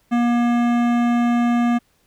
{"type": "tone with hard clipping", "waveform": "sine", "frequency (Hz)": 238.6, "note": "A#3", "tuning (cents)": 41, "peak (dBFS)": -17, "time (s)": [0.11, 1.79], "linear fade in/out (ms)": 20, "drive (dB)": 16, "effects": ["pink hiss -62 dBFS RMS until 2.06 s"]}